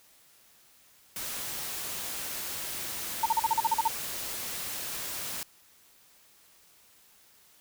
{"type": "noise", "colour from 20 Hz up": "white", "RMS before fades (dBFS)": -36, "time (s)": [1.16, 5.43], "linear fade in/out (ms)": 2}
{"type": "tone bursts", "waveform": "sine", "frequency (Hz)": 904, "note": "A5", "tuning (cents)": 47, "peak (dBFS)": -21, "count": 10, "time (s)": [3.23, 3.88], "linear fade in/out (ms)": 5, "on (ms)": 29, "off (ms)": 40}
{"effects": ["white hiss -60 dBFS RMS until 7.6 s"]}